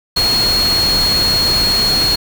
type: tone in noise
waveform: sine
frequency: 4302 Hz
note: C8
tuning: 47 cents sharp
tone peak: -12 dBFS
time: 0.16-2.16 s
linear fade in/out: 10 ms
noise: pink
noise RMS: -20 dBFS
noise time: 0.16-2.16 s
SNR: +5 dB
effects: none